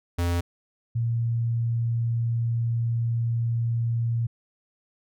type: tone pair in turn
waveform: square / sine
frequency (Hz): 86.5 / 116.47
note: F2 / A#2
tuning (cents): -16 / -1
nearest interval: perfect fourth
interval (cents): 515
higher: second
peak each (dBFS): -23 / -22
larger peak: second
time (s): 0.18-0.41 / 0.95-4.27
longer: second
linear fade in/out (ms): 10
effects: none